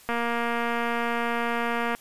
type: click train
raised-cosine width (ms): 0.5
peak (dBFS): -13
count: 438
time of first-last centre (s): 0.09-1.95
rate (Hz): 235
effects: white hiss -52 dBFS RMS until 2 s + resampled to 32000 Hz